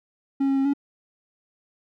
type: tone with pitch steps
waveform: triangle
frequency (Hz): 273.7 / 272.1 / 270.5 / 281.2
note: C#4 / C#4 / C#4 / C#4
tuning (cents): -22 / -32 / -42 / +25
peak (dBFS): -17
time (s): 0.4-0.736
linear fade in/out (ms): 10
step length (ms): 84
effects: none